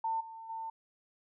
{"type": "tone with level steps", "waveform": "sine", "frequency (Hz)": 899, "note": "A5", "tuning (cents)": 37, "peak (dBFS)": [-30, -44, -37], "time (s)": [0.04, 0.7], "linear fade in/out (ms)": 5, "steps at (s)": [0.2, 0.49], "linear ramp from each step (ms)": 10, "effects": []}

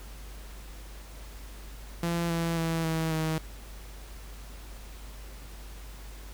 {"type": "tone with pitch steps", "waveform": "sawtooth", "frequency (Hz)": [170, 167.08, 164.21, 161.39, 158.62], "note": ["F3", "E3", "E3", "E3", "D#3"], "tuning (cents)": [-46, 24, -6, -36, 34], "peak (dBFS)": -23, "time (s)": [2.03, 3.38], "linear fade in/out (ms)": 2, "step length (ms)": 270, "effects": ["added 50 Hz sine -42 dBFS peak until 6.33 s", "pink hiss -50 dBFS RMS until 6.33 s"]}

